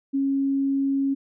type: tone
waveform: sine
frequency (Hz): 274.1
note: C#4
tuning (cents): -19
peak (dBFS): -20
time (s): 0.13-1.15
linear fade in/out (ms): 20
effects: none

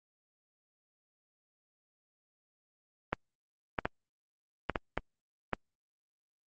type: clicks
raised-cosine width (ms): 0.5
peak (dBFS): -14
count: 7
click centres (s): 3.13 / 3.788 / 3.855 / 4.697 / 4.758 / 4.976 / 5.533
effects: Opus 24 kbps

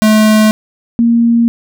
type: tone pair in turn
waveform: square / sine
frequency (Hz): 215.6 / 233.4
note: A3 / A#3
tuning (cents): -35 / +2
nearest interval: minor second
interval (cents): 137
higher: second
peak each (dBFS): -6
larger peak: neither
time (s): 0.02-0.51 / 0.99-1.48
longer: neither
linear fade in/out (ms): 0
effects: none

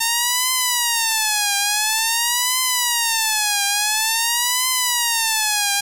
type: tone with vibrato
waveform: 5% pulse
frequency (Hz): 908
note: A#5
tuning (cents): -46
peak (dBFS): -5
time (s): 0-5.81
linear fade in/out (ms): 10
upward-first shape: triangle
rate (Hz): 0.48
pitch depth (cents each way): 220
effects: 7-bit

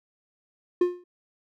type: tone with exponential decay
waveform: triangle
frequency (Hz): 355.8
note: F4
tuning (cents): +32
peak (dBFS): -13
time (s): 0.81-1.04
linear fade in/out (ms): 5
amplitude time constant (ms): 50
effects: none

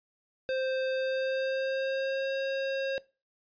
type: tone with pitch glide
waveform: square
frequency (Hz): 523.3 to 539.9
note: C5 to C#5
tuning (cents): 0 to -46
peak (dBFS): -29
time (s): 0.49-2.98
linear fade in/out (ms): 0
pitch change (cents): +54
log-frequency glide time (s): 0.92-2.33
effects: noise-tail reverb RT60 0.3 s tail -21 dB re dry + resampled to 11025 Hz

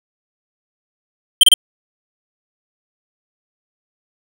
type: tone bursts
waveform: square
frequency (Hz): 3128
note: G7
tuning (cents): -4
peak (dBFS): -5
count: 3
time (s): 1.41-1.539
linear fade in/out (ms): 2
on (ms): 23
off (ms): 30
effects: none

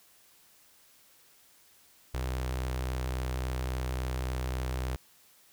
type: tone with notch filter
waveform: sawtooth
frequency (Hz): 63.6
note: C2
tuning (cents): -48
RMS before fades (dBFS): -33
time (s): 2.14-4.96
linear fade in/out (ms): 0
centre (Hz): 220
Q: 1.6
effects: white hiss -61 dBFS RMS until 5.52 s

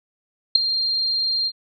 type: tone with ADSR envelope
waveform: sine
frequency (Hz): 4192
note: C8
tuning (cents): +2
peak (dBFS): -5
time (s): 0.55-1.52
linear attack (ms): 7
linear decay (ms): 5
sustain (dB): -14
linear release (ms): 55
effects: none

